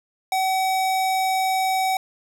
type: tone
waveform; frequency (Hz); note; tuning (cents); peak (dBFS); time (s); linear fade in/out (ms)
square; 758; F#5; +42; -20; 0.32-1.97; 2
effects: none